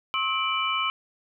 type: tone cluster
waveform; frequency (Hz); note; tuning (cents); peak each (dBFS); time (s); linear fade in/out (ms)
sine; 1075 / 1293 / 2345 / 2977; C6 / E6 / D7 / F#7; +47 / -34 / -3 / +10; -29; 0.14-0.9; 0
effects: none